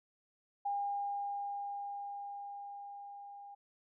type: tone with level ramp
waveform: sine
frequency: 807 Hz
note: G#5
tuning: 50 cents flat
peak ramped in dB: -32 to -48 dBFS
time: 0.65-3.55 s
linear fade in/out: 10 ms
effects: none